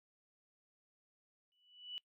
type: tone with exponential growth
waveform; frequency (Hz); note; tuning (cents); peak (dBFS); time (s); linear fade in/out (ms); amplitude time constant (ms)
sine; 2960; F#7; 0; -39; 1.52-1.98; 0; 98
effects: noise-tail reverb RT60 0.1 s tail -22 dB re dry